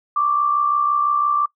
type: tone pair together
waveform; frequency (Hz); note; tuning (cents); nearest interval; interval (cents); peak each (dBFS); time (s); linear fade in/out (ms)
sine; 1108.7 / 1174.6; C#6 / D6; 0 / 0; minor second; 100; -24 / -16; 0.16-1.46; 5
effects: noise-tail reverb RT60 0.1 s tail -21 dB re dry